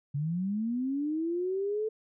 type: linear sweep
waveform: sine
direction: up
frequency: 137.3 to 441.1 Hz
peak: -28 dBFS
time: 0.14-1.89 s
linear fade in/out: 10 ms
effects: none